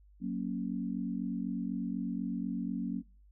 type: chord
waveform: sine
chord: F# major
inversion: none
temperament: equal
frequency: 185 / 233.1 / 277.2 Hz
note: F#3 / A#3 / C#4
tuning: 0 / 0 / 0 cents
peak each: -36 / -36 / -38 dBFS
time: 0.2-3.03 s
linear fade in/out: 50 ms
effects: noise-tail reverb RT60 0.4 s tail -25 dB re dry + added 50 Hz sine -57 dBFS peak until 3.31 s